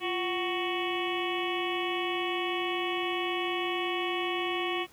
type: harmonic tone with a mistuned harmonic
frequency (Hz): 370.9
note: F#4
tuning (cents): +4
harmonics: 1 / 2 / 3 / 5 / 6 / 7 / 8 / 9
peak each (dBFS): -32 / -37 / -36 / -41 / -38 / -39 / -38 / -42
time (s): 0-4.87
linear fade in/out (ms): 50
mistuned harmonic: 1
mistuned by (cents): -100
effects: pink hiss -57 dBFS RMS until 4.92 s + high-pass 80 Hz 12 dB/octave